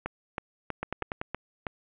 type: two click trains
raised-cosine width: 0.5 ms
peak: -16 / -16 dBFS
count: 6 / 5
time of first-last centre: 0.06-1.668 / 0.83-1.215 s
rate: 3.11 / 10.4 Hz
effects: resampled to 8000 Hz + 7-bit